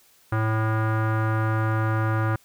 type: tone with low-pass filter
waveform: square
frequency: 110 Hz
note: A2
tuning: in tune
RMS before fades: -23 dBFS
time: 0.32-2.36 s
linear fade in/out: 5 ms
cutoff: 1400 Hz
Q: 3.5
effects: white hiss -58 dBFS RMS until 2.44 s